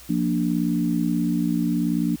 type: chord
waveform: sine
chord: Bb major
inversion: second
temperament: equal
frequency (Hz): 174.61 / 233.1 / 293.7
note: F3 / Bb3 / D4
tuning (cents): 0 / 0 / 0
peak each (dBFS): -24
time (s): 0.09-2.16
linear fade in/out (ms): 10
effects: added 60 Hz sine -49 dBFS peak until 2.2 s + white hiss -46 dBFS RMS until 2.2 s